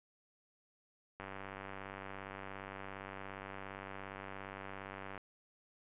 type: click train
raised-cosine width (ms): 0.5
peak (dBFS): -30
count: 388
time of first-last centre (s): 1.2-5.177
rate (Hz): 97.3
effects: resampled to 8000 Hz